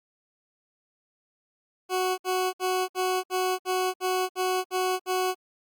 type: tone bursts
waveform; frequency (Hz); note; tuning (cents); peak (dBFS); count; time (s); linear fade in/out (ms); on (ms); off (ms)
20% pulse; 370; F#4; 0; -19; 10; 1.89-5.348; 50; 290; 62
effects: Opus 48 kbps